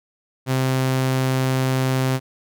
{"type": "tone", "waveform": "sawtooth", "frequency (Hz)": 130.81, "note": "C3", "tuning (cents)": 0, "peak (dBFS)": -14, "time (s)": [0.46, 2.2], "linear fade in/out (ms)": 50, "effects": []}